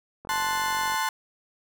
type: click train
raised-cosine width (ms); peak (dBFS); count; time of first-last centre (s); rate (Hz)
1; -28; 33; 0.25-0.943; 46.2
type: chord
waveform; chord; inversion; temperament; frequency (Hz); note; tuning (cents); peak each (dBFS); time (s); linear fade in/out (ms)
35% pulse; F# diminished; first; equal; 880 / 1046.5 / 1480; A5 / C6 / F#6; 0 / 0 / 0; -26 / -27 / -30; 0.29-1.09; 2
effects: none